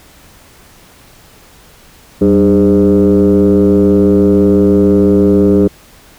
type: tone with frequency modulation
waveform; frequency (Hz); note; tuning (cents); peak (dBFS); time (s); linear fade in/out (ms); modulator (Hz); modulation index
sine; 300; D4; +37; -4; 2.21-5.68; 10; 106; 1.5
effects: tanh soft clip ceiling -2 dBFS + pink hiss -42 dBFS RMS until 6.18 s